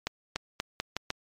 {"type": "accelerating click train", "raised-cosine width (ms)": 0.2, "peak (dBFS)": -12, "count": 6, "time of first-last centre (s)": [0.07, 1.104], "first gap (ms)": 290, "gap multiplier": 0.83, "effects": ["MP3 96 kbps"]}